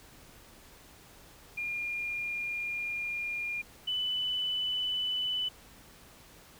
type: tone pair in turn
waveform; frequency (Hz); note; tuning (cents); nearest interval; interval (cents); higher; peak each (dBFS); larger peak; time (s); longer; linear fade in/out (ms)
sine; 2412 / 2994; D7 / F#7; +46 / +20; major third; 374; second; -32 / -29; second; 1.57-3.62 / 3.87-5.49; first; 10
effects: pink hiss -55 dBFS RMS until 6.59 s